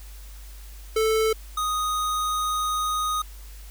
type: tone pair in turn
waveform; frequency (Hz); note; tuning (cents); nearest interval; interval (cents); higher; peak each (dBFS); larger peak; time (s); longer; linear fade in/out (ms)
square; 440 / 1244.5; A4 / D#6; 0 / 0; octave + tritone; 1800; second; -20 / -24; first; 0.96-1.33 / 1.57-3.22; second; 5
effects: added 50 Hz sine -39 dBFS peak until 3.7 s + white hiss -50 dBFS RMS until 3.7 s